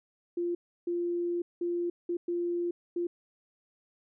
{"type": "tone bursts at uneven times", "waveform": "sine", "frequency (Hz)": 347.2, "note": "F4", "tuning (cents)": -10, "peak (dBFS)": -28, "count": 6, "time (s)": [[0.37, 0.55], [0.87, 1.42], [1.61, 1.9], [2.09, 2.17], [2.28, 2.71], [2.96, 3.07]], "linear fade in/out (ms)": 5, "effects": []}